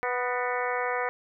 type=harmonic tone with a mistuned harmonic; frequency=246.9 Hz; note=B3; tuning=in tune; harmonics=2 / 3 / 4 / 5 / 6 / 7 / 8 / 9; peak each=-31 / -33 / -34 / -35 / -36 / -36 / -37 / -38 dBFS; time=0.03-1.09 s; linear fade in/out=0 ms; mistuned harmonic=7; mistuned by=+55 cents; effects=none